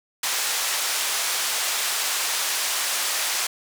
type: band-pass noise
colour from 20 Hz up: white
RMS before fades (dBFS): -25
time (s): 0.23-3.47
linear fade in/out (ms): 5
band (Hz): 690 to 9000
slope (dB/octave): 12
effects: none